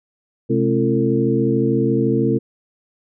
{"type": "tone cluster", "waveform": "sine", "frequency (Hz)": [129.4, 215.6, 269.5, 341.1, 451], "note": ["C3", "A3", "C#4", "F4", "A4"], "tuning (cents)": [-19, -35, -49, -41, 43], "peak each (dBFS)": -21, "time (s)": [0.49, 2.39], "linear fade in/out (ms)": 20, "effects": []}